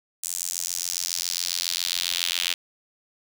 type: tone with high-pass filter sweep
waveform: sawtooth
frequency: 87.31 Hz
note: F2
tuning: in tune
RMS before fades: -28 dBFS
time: 0.23-2.54 s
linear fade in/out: 5 ms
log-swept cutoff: 7600 to 3100 Hz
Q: 2.2
effects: none

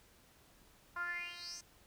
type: tone with band-pass filter sweep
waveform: 10% pulse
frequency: 348.8 Hz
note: F4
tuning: 2 cents flat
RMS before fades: -43 dBFS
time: 0.96-1.61 s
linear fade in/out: 5 ms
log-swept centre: 1200 to 6900 Hz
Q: 7.6
effects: pink hiss -65 dBFS RMS until 1.86 s

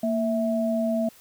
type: tone pair together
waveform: sine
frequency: 230.6 / 655 Hz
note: A#3 / E5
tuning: -19 / -11 cents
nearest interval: octave + tritone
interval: 1808 cents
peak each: -24 / -25 dBFS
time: 0.03-1.09 s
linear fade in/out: 5 ms
effects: white hiss -53 dBFS RMS until 1.2 s

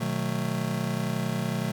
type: chord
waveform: square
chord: B dominant seventh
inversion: none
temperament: just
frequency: 123.47 / 154.34 / 185.21 / 222.2 Hz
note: B2 / D#3 / F#3 / A3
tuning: 0 / -14 / +2 / +17 cents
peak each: -33 dBFS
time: 0-1.72 s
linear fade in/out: 10 ms
effects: none

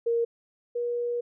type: tone pair in turn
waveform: sine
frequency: 466.4 / 479.5 Hz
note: A#4 / A#4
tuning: +1 / +49 cents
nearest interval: unison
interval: 48 cents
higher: second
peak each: -22 / -26 dBFS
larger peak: first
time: 0.06-0.25 / 0.75-1.21 s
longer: second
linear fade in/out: 10 ms
effects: none

